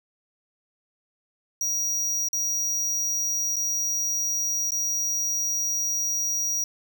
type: tone with dropouts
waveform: square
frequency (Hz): 5750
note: F8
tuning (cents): +50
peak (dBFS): -24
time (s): 1.61-6.64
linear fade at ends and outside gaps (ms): 2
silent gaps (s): 2.286-2.33 / 3.559-3.565 / 4.707-4.719
effects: none